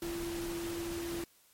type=tone in noise; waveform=sine; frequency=340 Hz; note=F4; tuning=46 cents flat; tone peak=-36 dBFS; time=0.02-1.24 s; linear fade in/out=2 ms; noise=pink; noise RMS=-43 dBFS; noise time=0.02-1.24 s; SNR=+4 dB; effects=white hiss -65 dBFS RMS until 1.53 s + MP3 64 kbps